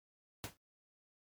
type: noise with exponential decay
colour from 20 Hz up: pink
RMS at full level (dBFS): -39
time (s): 0.44-0.57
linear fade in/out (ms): 0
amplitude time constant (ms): 28
effects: MP3 96 kbps